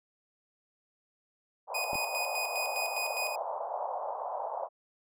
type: band-pass noise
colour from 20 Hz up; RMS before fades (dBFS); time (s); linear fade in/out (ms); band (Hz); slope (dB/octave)
pink; -36; 1.67-4.69; 50; 570 to 990; 48
type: tone with tremolo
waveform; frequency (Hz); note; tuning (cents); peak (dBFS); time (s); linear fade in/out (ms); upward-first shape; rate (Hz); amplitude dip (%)
sawtooth; 2489; D#7; 0; -28; 1.74-3.36; 10; square; 4.9; 50
type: clicks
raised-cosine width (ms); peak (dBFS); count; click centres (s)
2; -27; 2; 1.932 / 1.955
effects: none